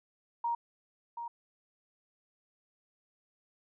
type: tone with echo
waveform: sine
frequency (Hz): 939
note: A#5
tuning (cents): +12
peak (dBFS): -29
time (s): 0.44-0.55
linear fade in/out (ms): 5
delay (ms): 730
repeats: 1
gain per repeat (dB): -8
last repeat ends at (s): 1.28
effects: none